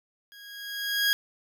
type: tone with level ramp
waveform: 20% pulse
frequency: 1643 Hz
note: G#6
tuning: 19 cents flat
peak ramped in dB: -43 to -15 dBFS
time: 0.32-1.13 s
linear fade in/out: 0 ms
effects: none